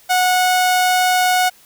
sawtooth tone, 733 Hz, F#5, 16 cents flat, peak -9 dBFS, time 0.09-1.5 s, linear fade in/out 20 ms, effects white hiss -49 dBFS RMS until 1.65 s

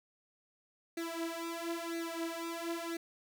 sawtooth tone with flanger, 334 Hz, E4, 23 cents sharp, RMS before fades -39 dBFS, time 0.97-2.97 s, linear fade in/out 5 ms, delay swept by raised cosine 0.47 to 5.17 ms, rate 1 Hz, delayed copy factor +0.9, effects 11-bit

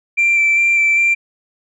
sine tone with vibrato, 2349 Hz, D7, in tune, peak -9 dBFS, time 0.17-1.15 s, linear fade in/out 20 ms, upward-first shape square, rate 2.5 Hz, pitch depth 11 cents each way, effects tanh soft clip ceiling -8 dBFS

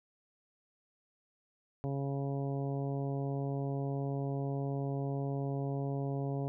harmonic tone, 138.59 Hz, C#3, in tune, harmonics 1 / 2 / 3 / 4 / 5 / 6 / 7, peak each -34 / -40 / -41 / -45 / -45 / -53 / -54 dBFS, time 1.84-6.48 s, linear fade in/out 0 ms, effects none

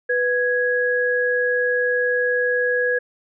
sine tone pair together, 494.1 / 1661.9 Hz, B4 / G#6, +1 / +1 cents, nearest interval octave + major sixth, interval 2100 cents, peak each -20 dBFS, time 0.09-2.99 s, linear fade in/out 10 ms, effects none

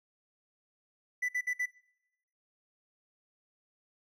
triangle tone bursts, 1986 Hz, B6, 9 cents sharp, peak -27 dBFS, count 4, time 1.22-1.66 s, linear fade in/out 10 ms, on 68 ms, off 56 ms, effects noise-tail reverb RT60 0.9 s tail -24 dB re dry

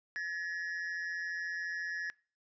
triangle tone pair together, 1707 / 1881.3 Hz, G#6 / A#6, +47 / +15 cents, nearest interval major second, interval 168 cents, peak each -34 / -39 dBFS, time 0.16-2.1 s, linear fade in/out 0 ms, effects noise-tail reverb RT60 0.4 s tail -24 dB re dry + resampled to 16000 Hz

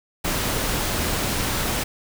pink noise, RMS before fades -24 dBFS, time 0.24-1.84 s, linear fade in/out 10 ms, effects none

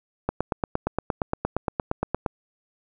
click train, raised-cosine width 1 ms, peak -9 dBFS, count 18, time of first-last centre 0.29-2.262 s, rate 8.62 Hz, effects none

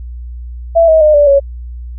sine tone with pitch steps, 666 / 637 / 609.3 / 582.8 / 557.5 Hz, E5 / D#5 / D#5 / D5 / C#5, +18 / +41 / -36 / -13 / +10 cents, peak -4 dBFS, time 0.75-1.4 s, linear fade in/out 20 ms, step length 130 ms, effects added 60 Hz sine -23 dBFS peak until 1.98 s

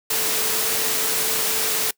sine tone in noise, 442.5 Hz, A4, 10 cents sharp, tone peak -33 dBFS, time 0.1-1.91 s, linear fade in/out 5 ms, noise white, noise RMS -22 dBFS, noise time 0.1-1.91 s, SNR -14 dB, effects noise-tail reverb RT60 0.1 s tail -23 dB re dry + high-pass 150 Hz 12 dB/octave

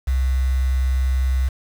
sine tone with quantisation, 65.1 Hz, C2, 8 cents flat, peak -16 dBFS, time 0.07-1.49 s, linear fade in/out 10 ms, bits 6, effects none

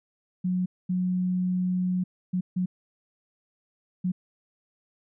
sine tone bursts at uneven times, 182.3 Hz, F#3, 25 cents flat, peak -23 dBFS, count 5, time 0.44-0.66 / 0.89-2.04 / 2.33-2.41 / 2.56-2.66 / 4.04-4.12 s, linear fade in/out 10 ms, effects none

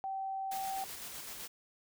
sine tone, 773 Hz, G5, 24 cents flat, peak -35 dBFS, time 0.04-0.84 s, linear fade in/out 0 ms
white noise with tremolo, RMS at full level -44 dBFS, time 0.51-1.48 s, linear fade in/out 10 ms, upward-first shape square, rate 7.9 Hz, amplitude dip 25%
effects none

